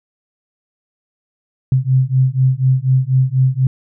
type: beating tone pair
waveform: sine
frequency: 128.6 / 132.7 Hz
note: C3 / C3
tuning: -30 / +25 cents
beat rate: 4.1 Hz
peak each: -14 dBFS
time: 1.72-3.67 s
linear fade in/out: 2 ms
effects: none